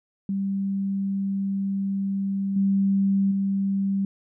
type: tone with level steps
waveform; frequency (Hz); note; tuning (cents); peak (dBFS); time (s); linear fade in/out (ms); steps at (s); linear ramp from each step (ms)
sine; 196; G3; 0; -23 / -18 / -21; 0.29-4.05; 2; 2.56 / 3.31; 5
effects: none